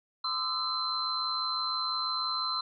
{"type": "tone cluster", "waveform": "sine", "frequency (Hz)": [1030, 1211, 1317, 4086], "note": ["C6", "D#6", "E6", "C8"], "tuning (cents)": [-28, -47, -2, -42], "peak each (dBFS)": [-37, -38, -36, -31], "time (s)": [0.24, 2.61], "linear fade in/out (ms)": 5, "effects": []}